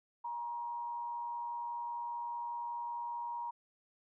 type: tone with frequency modulation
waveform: sine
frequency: 948 Hz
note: A#5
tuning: 29 cents sharp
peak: -37 dBFS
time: 0.24-3.51 s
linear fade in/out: 10 ms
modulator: 111 Hz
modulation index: 0.35
effects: none